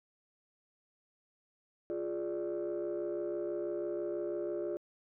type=chord; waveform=sine; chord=D diminished; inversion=first; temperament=equal; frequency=349.2 / 415.3 / 587.3 Hz; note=F4 / Ab4 / D5; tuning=0 / 0 / 0 cents; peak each=-35 / -38 / -38 dBFS; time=1.9-4.77 s; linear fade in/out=0 ms; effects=tanh soft clip ceiling -29 dBFS